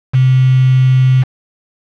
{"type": "tone with quantisation", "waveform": "sine", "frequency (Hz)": 129.5, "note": "C3", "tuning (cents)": -17, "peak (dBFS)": -6, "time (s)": [0.13, 1.24], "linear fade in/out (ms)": 20, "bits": 4, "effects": ["low-pass 3000 Hz 12 dB/octave"]}